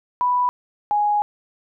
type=tone pair in turn; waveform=sine; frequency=987.8 / 830.6 Hz; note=B5 / G#5; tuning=0 / 0 cents; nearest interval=minor third; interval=300 cents; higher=first; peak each=-16 dBFS; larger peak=neither; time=0.21-0.49 / 0.91-1.22 s; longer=second; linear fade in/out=0 ms; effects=none